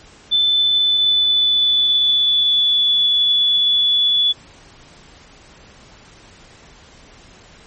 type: tone with pitch glide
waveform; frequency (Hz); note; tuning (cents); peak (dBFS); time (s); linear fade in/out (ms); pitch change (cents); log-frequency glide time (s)
sine; 3520 to 3430; A7 to A7; 0 to -45; -12; 0.31-4.33; 20; -45; 0.45-3.12
effects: pink hiss -45 dBFS RMS until 7.66 s + MP3 32 kbps